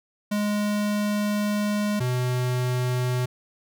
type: tone pair in turn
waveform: square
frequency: 207.7 / 125.37 Hz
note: G#3 / B2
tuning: 0 / +26 cents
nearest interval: major sixth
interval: 874 cents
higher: first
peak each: -23 / -23 dBFS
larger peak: neither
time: 0.31-2 / 2-3.26 s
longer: first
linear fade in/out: 10 ms
effects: none